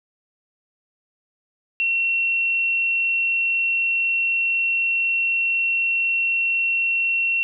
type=tone; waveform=sine; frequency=2722 Hz; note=F7; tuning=45 cents flat; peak=-18 dBFS; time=1.8-7.43 s; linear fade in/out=0 ms; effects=none